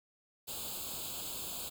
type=noise with comb filter; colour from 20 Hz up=white; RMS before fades=-41 dBFS; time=0.47-1.7 s; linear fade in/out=20 ms; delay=0.26 ms; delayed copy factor=+1; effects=none